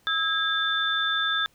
sine tone cluster, 1300 / 1631 / 3547 Hz, E6 / G#6 / A7, -24 / -32 / +13 cents, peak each -29 / -26 / -26 dBFS, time 0.07-1.46 s, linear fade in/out 0 ms, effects pink hiss -62 dBFS RMS until 1.54 s

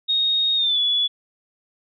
sine tone with pitch glide, 3729 to 3420 Hz, A#7 to A7, 0 to -50 cents, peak -17 dBFS, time 0.08-1.08 s, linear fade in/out 20 ms, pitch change -150 cents, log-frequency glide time 0.56-0.79 s, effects none

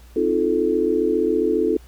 sine chord, F dominant seventh, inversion second, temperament just, 261.9 / 314.3 / 349.2 / 436.5 Hz, C4 / Eb4 / F4 / A4, +2 / +18 / 0 / -14 cents, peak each -26 / -23 / -22 / -20 dBFS, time 0.16-1.77 s, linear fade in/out 5 ms, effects added 60 Hz sine -43 dBFS peak until 1.87 s + pink hiss -53 dBFS RMS until 1.87 s

